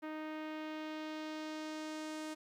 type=tone with low-pass filter sweep; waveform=sawtooth; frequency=310.2 Hz; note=D#4; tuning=5 cents flat; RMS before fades=-43 dBFS; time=0.02-2.35 s; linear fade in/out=20 ms; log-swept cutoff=2000 to 9100 Hz; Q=1.1; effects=12-bit